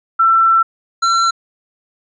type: tone pair in turn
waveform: sine / square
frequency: 1341 / 1354.2 Hz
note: E6 / E6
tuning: +29 / +46 cents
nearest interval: unison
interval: 17 cents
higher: second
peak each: -8 / -12 dBFS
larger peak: first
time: 0.19-0.63 / 1.02-1.31 s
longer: first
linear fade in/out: 10 ms
effects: resampled to 16000 Hz